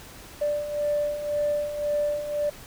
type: beating tone pair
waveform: sine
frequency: 587.3 / 589.2 Hz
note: D5 / D5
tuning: 0 / +6 cents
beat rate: 1.9 Hz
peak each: -30 / -24 dBFS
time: 0.41-2.5 s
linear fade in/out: 10 ms
effects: tanh soft clip ceiling -17 dBFS + pink hiss -45 dBFS RMS until 2.66 s